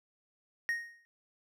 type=tone with exponential decay; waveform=triangle; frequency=1864.7 Hz; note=A#6; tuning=in tune; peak=-25 dBFS; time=0.69-1.05 s; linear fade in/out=0 ms; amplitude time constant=77 ms; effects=none